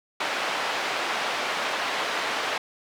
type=band-pass noise; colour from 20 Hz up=pink; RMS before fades=-28 dBFS; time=0.2-2.58 s; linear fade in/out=5 ms; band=640 to 3400 Hz; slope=12 dB/octave; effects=none